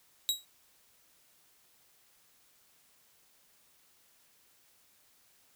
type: tone with exponential decay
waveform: sawtooth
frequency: 3840 Hz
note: B7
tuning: 49 cents flat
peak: -21 dBFS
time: 0.29-0.45 s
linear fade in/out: 0 ms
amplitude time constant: 34 ms
effects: white hiss -66 dBFS RMS until 5.55 s